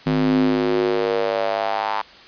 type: tone with high-pass filter sweep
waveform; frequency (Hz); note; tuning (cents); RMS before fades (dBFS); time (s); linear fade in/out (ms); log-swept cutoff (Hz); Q
square; 52; G#1; +3; -20; 0.06-2.02; 10; 200 to 940; 4.4
effects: white hiss -44 dBFS RMS until 2.27 s + resampled to 11025 Hz